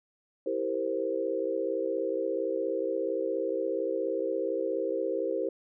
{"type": "chord", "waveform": "sine", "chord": "C dominant seventh", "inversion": "first", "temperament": "equal with one note detuned", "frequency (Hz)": [327.7, 392, 466.2, 523.3], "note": ["E4", "G4", "Bb4", "C5"], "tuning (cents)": [-10, 0, 0, 0], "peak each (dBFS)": [-35, -33, -33, -32], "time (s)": [0.46, 5.49], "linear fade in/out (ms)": 5, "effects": []}